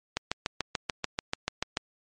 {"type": "click train", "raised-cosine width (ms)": 0.2, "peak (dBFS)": -10, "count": 12, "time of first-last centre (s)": [0.17, 1.771], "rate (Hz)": 6.87, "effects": ["MP3 48 kbps"]}